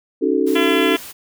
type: chord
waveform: sine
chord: D# half-diminished seventh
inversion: third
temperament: equal with one note detuned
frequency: 277.2 / 311.1 / 375.8 / 440 Hz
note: C#4 / D#4 / F#4 / A4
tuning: 0 / 0 / +27 / 0 cents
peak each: -20 dBFS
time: 0.21-0.97 s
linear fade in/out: 20 ms
type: noise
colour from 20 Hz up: white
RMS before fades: -35 dBFS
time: 0.46-1.13 s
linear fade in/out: 20 ms
type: harmonic tone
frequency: 339.2 Hz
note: E4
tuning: 50 cents sharp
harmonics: 2 / 3 / 4 / 5 / 6 / 7 / 8 / 9 / 10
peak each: -27 / -27 / -27 / -27 / -27 / -27 / -27 / -27 / -27 dBFS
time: 0.55-0.97 s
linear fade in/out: 10 ms
effects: none